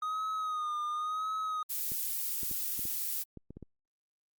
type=tone with vibrato; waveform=triangle; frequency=1244.5 Hz; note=D#6; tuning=in tune; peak=-30 dBFS; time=0.02-1.63 s; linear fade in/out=5 ms; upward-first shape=sine; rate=0.94 Hz; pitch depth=52 cents each way
type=noise; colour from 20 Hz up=violet; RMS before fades=-34 dBFS; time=1.69-3.24 s; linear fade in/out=20 ms
type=clicks; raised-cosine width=3 ms; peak=-32 dBFS; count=9; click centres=1.919 / 2.432 / 2.513 / 2.793 / 2.854 / 3.373 / 3.506 / 3.57 / 3.627 s
effects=Opus 48 kbps